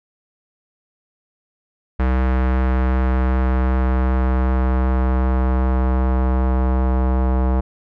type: tone with low-pass filter sweep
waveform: square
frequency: 64.1 Hz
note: C2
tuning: 35 cents flat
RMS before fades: -17 dBFS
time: 1.99-7.61 s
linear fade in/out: 10 ms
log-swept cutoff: 1700 to 960 Hz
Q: 1.3
effects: none